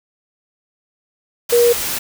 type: tone in noise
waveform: sine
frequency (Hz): 476.2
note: A#4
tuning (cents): +37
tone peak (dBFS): -9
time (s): 1.52-1.73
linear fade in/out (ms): 10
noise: white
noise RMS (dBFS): -22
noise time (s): 1.49-1.99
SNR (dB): +10
effects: none